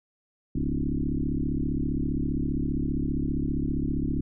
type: tone with frequency modulation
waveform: sine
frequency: 150.5 Hz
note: D3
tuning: 43 cents sharp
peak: -24 dBFS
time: 0.55-4.21 s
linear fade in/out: 5 ms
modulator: 35.1 Hz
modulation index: 4.7
effects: none